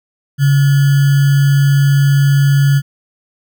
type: tone with sample-and-hold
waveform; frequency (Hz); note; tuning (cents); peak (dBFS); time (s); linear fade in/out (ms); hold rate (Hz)
sine; 140; C#3; +18; -7; 0.38-2.82; 50; 1575
effects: none